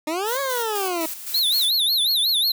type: exponential two-way sweep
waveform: 20% pulse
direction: up then down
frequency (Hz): 298.2 to 562 to 316.7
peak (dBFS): -18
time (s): 0.07-1.06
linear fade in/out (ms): 5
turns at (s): 0.4
type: noise with tremolo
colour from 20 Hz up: blue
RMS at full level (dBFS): -30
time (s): 0.24-1.72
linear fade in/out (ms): 50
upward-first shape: square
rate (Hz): 3.9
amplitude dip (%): 55
type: tone with vibrato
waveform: square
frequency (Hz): 3877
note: B7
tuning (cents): -33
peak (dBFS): -18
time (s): 1.34-2.52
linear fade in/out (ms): 5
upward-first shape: sine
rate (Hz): 5.5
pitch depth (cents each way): 200
effects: none